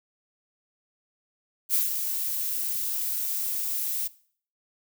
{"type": "noise with ADSR envelope", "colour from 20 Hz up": "violet", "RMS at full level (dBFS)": -22, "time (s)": [1.69, 4.08], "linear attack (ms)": 55, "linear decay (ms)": 140, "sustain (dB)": -7, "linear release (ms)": 13, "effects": ["noise-tail reverb RT60 0.5 s tail -19 dB re dry"]}